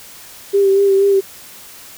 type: tone with vibrato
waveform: sine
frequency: 393.9 Hz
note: G4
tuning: 8 cents sharp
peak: -9 dBFS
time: 0.53-1.21 s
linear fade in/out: 20 ms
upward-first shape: sine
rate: 4.2 Hz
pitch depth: 28 cents each way
effects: white hiss -38 dBFS RMS until 1.97 s